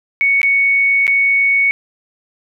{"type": "tone with dropouts", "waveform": "sine", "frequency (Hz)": 2223, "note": "C#7", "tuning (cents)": 4, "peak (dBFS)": -10, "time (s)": [0.21, 1.71], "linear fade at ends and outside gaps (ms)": 0, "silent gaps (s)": [[0.416, 0.431], [1.068, 1.078]], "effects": []}